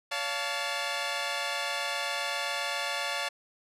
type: chord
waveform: 10% pulse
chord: Db augmented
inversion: none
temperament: equal with one note detuned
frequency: 566.7 / 698.5 / 880 Hz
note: Db5 / F5 / A5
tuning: +38 / 0 / 0 cents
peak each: -26 dBFS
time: 0.11-3.29 s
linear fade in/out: 10 ms
effects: low-pass 9000 Hz 12 dB/octave